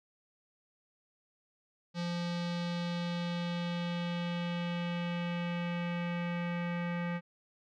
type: tone with low-pass filter sweep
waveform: square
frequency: 173.3 Hz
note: F3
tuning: 13 cents flat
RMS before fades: -35 dBFS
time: 1.94-7.21 s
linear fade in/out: 50 ms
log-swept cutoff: 4600 to 2100 Hz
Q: 2.3
effects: none